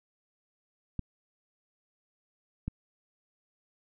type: clicks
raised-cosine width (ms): 5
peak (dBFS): -20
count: 2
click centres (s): 0.993 / 2.68
effects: none